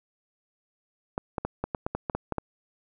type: clicks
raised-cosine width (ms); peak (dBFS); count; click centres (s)
1; -14; 11; 1.179 / 1.382 / 1.45 / 1.64 / 1.748 / 1.865 / 1.95 / 2.098 / 2.15 / 2.323 / 2.383
effects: none